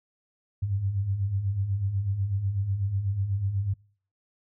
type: beating tone pair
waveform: sine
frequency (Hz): 92.5 / 100.6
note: F#2 / G2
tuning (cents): 0 / +45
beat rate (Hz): 8.1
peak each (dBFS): -33 / -25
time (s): 0.62-3.74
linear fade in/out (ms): 10
effects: noise-tail reverb RT60 0.5 s tail -26 dB re dry